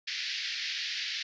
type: band-pass noise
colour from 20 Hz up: white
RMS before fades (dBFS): -35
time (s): 0.07-1.23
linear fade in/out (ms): 10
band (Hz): 1700 to 5200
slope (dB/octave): 48
effects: resampled to 16000 Hz